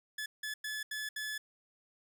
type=tone bursts at uneven times; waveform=sawtooth; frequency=1719 Hz; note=A6; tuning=41 cents flat; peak=-33 dBFS; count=5; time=0.18-0.26 / 0.43-0.54 / 0.64-0.83 / 0.91-1.09 / 1.16-1.38 s; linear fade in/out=5 ms; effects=none